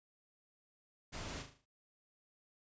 pink noise with echo, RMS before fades -45 dBFS, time 1.12-1.43 s, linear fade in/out 20 ms, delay 38 ms, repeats 6, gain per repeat -6 dB, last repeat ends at 1.658 s, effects noise-tail reverb RT60 0.2 s tail -25 dB re dry + resampled to 16000 Hz

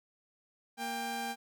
sawtooth tone pair together, 233.1 / 793.6 Hz, A#3 / G5, 0 / +21 cents, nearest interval octave + major sixth, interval 2121 cents, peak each -37 / -32 dBFS, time 0.77-1.36 s, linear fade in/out 50 ms, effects none

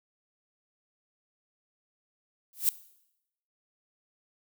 violet noise with exponential growth, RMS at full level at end -20 dBFS, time 2.53-2.69 s, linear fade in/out 0 ms, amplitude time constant 33 ms, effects noise-tail reverb RT60 0.8 s tail -18 dB re dry

